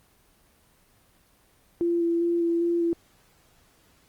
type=tone with vibrato; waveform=sine; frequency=340 Hz; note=F4; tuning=46 cents flat; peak=-21 dBFS; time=1.81-2.93 s; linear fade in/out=0 ms; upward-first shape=square; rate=2.5 Hz; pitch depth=12 cents each way; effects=pink hiss -61 dBFS RMS until 4.08 s + Opus 24 kbps